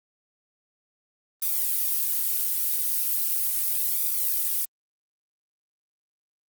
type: noise with flanger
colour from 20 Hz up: violet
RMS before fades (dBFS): -25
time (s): 1.42-4.65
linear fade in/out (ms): 2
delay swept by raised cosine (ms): 0.83 to 4.23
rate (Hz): 0.38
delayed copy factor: +0.7
effects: Opus 32 kbps